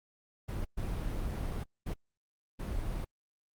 brown noise bursts at uneven times, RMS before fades -35 dBFS, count 4, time 0.48-0.65 / 0.77-1.64 / 1.86-1.94 / 2.59-3.05 s, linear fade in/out 10 ms, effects Opus 32 kbps

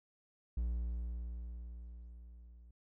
triangle tone with level ramp, 58.9 Hz, A#1, 19 cents sharp, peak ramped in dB -30 to -53 dBFS, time 0.57-2.71 s, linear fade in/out 5 ms, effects none

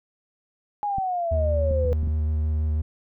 sine exponential sweep, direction down, 837 to 486.6 Hz, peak -23 dBFS, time 0.83-1.93 s, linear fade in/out 0 ms
clicks, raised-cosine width 5 ms, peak -20 dBFS, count 6, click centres 0.984 / 1.711 / 1.852 / 1.922 / 2.032 / 2.074 s
triangle tone with vibrato, 77 Hz, D#2, 17 cents flat, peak -19 dBFS, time 1.31-2.82 s, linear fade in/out 10 ms, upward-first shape square, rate 6.2 Hz, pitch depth 11 cents each way
effects none

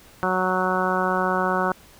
harmonic tone, 185 Hz, F#3, in tune, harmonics 1 / 2 / 3 / 4 / 5 / 6 / 7 / 8, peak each -28 / -28 / -28 / -28 / -28 / -28 / -28 / -28 dBFS, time 0.23-1.72 s, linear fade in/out 0 ms, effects pink hiss -50 dBFS RMS until 1.99 s

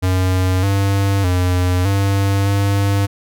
square tone with pitch steps, 92.6 / 98.7 / 90.3 / 98.7 / 99.7 Hz, F#2 / G2 / F#2 / G2 / G2, +2 / +12 / -42 / +12 / +30 cents, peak -14 dBFS, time 0.02-3.07 s, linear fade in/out 20 ms, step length 610 ms, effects none

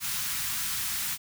white band-stop noise, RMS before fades -31 dBFS, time 0-1.18 s, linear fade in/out 50 ms, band 220 to 1000 Hz, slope 24 dB/octave, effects none

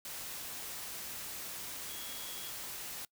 sine tone in noise, 3322 Hz, G#7, in tune, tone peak -49 dBFS, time 1.89-2.5 s, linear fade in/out 2 ms, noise white, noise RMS -43 dBFS, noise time 0.05-3.05 s, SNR -9 dB, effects noise-tail reverb RT60 0.1 s tail -23 dB re dry

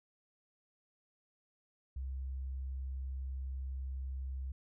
sine tone, 66 Hz, C2, 16 cents sharp, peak -37 dBFS, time 1.96-4.52 s, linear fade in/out 5 ms, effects none

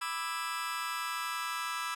sawtooth chord, E dominant seventh, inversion second, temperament just, 988.9 / 1186.7 / 1318.5 / 1648.1 Hz, B5 / D6 / E6 / G#6, +2 / +18 / 0 / -14 cents, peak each -36 / -37 / -33 / -38 dBFS, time 0.01-1.95 s, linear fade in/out 10 ms, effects low-pass 12000 Hz 12 dB/octave

